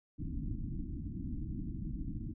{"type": "low-pass noise", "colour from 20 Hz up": "pink", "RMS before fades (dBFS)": -39, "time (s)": [0.18, 2.34], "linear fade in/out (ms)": 20, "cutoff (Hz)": 320, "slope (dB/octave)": 96, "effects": []}